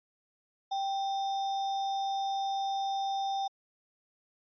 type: tone with sample-and-hold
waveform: sine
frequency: 784 Hz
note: G5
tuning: in tune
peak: -29 dBFS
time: 0.71-3.48 s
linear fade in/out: 10 ms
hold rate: 4410 Hz
effects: resampled to 11025 Hz